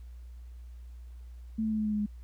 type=tone with pitch steps; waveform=sine; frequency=220.7 / 218.5 / 216.4 / 214.3 / 212.2 / 210.1 / 208.1 Hz; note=A3 / A3 / A3 / A3 / G#3 / G#3 / G#3; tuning=+5 / -12 / -29 / -45 / +38 / +20 / +4 cents; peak=-27 dBFS; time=1.58-2.063 s; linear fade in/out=10 ms; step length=69 ms; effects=added 60 Hz sine -43 dBFS peak until 2.23 s + pink hiss -69 dBFS RMS until 2.23 s